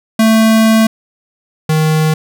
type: tone pair in turn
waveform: square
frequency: 221.8 / 156.34 Hz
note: A3 / D#3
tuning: +14 / +9 cents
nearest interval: tritone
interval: 605 cents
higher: first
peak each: -7 / -10 dBFS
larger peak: first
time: 0.19-0.87 / 1.69-2.14 s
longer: first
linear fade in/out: 5 ms
effects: none